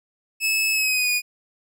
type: tone with pitch glide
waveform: sawtooth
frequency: 2600 to 2460 Hz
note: E7 to D#7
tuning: -24 to -20 cents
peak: -16 dBFS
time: 0.4-1.22 s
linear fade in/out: 50 ms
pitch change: -96 cents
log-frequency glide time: 0.72-1.1 s
effects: none